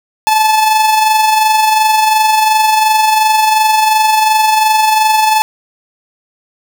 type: tone with amplitude modulation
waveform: 45% pulse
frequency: 868 Hz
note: A5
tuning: 24 cents flat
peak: -6 dBFS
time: 0.27-5.42 s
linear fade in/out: 0 ms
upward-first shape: sine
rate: 22.8 Hz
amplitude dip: 40%
effects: none